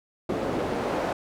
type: noise with band-pass filter sweep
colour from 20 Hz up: pink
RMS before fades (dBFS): -28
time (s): 0.29-1.13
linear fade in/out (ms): 5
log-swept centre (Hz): 370 to 580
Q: 1.1
effects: none

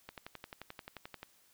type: click train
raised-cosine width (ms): 0.3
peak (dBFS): -28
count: 14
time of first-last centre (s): 0.09-1.23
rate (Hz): 11.4
effects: white hiss -67 dBFS RMS until 1.53 s

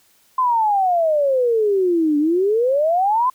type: exponential two-way sweep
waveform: sine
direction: down then up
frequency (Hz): 1046.5 to 288.9 to 1046.5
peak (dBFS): -14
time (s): 0.38-3.3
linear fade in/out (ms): 5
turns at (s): 2.18
effects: white hiss -57 dBFS RMS until 3.34 s

